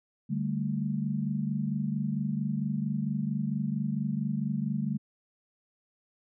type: chord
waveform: sine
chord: D suspended fourth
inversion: none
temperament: just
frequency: 146.83 / 195.78 / 220.2 Hz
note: D3 / G3 / A3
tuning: 0 / -2 / +2 cents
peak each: -32 dBFS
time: 0.29-4.98 s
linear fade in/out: 20 ms
effects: none